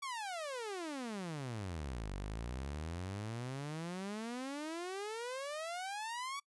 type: exponential two-way sweep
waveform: sawtooth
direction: down then up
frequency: 1149 to 46.45 to 1149 Hz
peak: -36 dBFS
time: 0.02-6.4 s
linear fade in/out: 10 ms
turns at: 2.13 s
effects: noise-tail reverb RT60 0.1 s tail -23 dB re dry + resampled to 24000 Hz